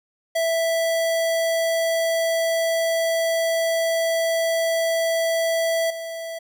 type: tone with level steps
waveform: square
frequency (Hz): 659.3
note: E5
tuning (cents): 0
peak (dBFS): -20 / -30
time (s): 0.35-6.39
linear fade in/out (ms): 10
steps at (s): 5.9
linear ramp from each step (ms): 5
effects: none